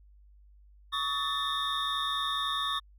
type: tone cluster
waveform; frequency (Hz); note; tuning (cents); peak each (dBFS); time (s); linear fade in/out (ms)
triangle; 1126 / 1270 / 1771 / 3428 / 3674; C#6 / D#6 / A6 / A7 / A#7; +27 / +35 / +11 / -46 / -26; -31 / -36 / -38 / -39 / -31; 0.92-2.8; 20
effects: added 50 Hz sine -54 dBFS peak until 2.98 s